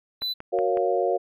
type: tone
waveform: triangle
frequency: 3994 Hz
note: B7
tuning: 19 cents sharp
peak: -24 dBFS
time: 0.21-0.34 s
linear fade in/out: 20 ms
type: click train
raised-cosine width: 0.5 ms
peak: -22 dBFS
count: 4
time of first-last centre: 0.22-0.772 s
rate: 5.43 Hz
type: chord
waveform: sine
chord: Gb major seventh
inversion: none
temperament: equal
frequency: 370 / 466.2 / 554.4 / 698.5 Hz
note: Gb4 / Bb4 / Db5 / F5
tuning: 0 / 0 / 0 / 0 cents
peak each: -26 dBFS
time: 0.52-1.18 s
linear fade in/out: 20 ms
effects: none